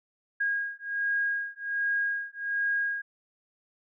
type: beating tone pair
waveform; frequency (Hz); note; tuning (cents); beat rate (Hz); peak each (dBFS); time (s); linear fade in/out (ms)
sine; 1633 / 1634.3; G#6 / G#6; -30 / -28; 1.3; -30; 0.4-3.02; 10
effects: none